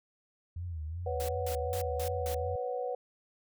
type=tone with vibrato; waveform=sine; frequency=82.41 Hz; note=E2; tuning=in tune; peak=-35 dBFS; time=0.56-2.56 s; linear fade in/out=5 ms; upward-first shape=sine; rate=2.7 Hz; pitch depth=130 cents each way
type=chord; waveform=sine; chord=B suspended second; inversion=none; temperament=equal; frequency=493.9 / 554.4 / 740 Hz; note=B4 / C#5 / F#5; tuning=0 / 0 / 0 cents; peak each=-34 / -39 / -38 dBFS; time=1.06-2.95 s; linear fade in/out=5 ms
type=noise bursts; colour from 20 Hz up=white; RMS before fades=-42 dBFS; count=5; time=1.2-2.345 s; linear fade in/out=0 ms; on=85 ms; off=180 ms
effects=none